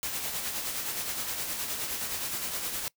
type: noise with tremolo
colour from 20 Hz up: white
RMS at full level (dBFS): -32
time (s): 0.03-2.88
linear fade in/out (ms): 0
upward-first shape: sine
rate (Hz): 9.6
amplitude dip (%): 40
effects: noise-tail reverb RT60 0.1 s tail -23 dB re dry